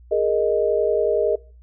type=chord; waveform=sine; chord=Ab suspended second; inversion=none; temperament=equal; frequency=415.3 / 466.2 / 622.3 Hz; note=Ab4 / Bb4 / Eb5; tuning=0 / 0 / 0 cents; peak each=-21 dBFS; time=0.11-1.36 s; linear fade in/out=10 ms; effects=noise-tail reverb RT60 0.4 s tail -23 dB re dry + added 60 Hz sine -44 dBFS peak until 1.62 s